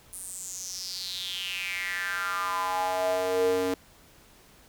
square tone with high-pass filter sweep, 92.5 Hz, F#2, in tune, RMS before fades -30 dBFS, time 0.13-3.74 s, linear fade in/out 0 ms, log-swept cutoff 9900 to 350 Hz, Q 5.9, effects pink hiss -56 dBFS RMS until 4.68 s

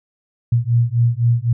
sine beating tone pair, 116.54 / 120.44 Hz, A#2 / B2, 0 / -43 cents, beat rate 3.9 Hz, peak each -16 dBFS, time 0.52-1.53 s, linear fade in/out 5 ms, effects none

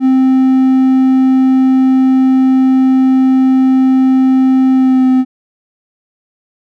triangle tone with pitch glide, 261.6 to 258.1 Hz, C4 to C4, 0 to -23 cents, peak -4 dBFS, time 0-5.25 s, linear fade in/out 50 ms, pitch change -23 cents, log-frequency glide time 4.73-5.07 s, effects none

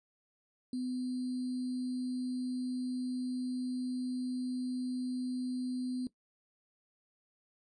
sine tone with sample-and-hold, 252.2 Hz, B3, 36 cents sharp, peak -33 dBFS, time 0.73-6.07 s, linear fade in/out 2 ms, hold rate 4410 Hz, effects noise-tail reverb RT60 0.1 s tail -17 dB re dry + resampled to 22050 Hz

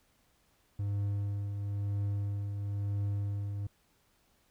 triangle tone with tremolo, 101.1 Hz, G#2, 46 cents flat, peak -27 dBFS, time 0.79-3.67 s, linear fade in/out 5 ms, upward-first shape triangle, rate 1 Hz, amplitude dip 45%, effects pink hiss -70 dBFS RMS until 4.5 s

